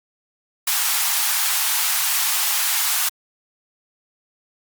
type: high-pass noise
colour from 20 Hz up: white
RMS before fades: -20 dBFS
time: 0.67-3.09 s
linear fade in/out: 5 ms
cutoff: 750 Hz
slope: 48 dB/octave
effects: Opus 48 kbps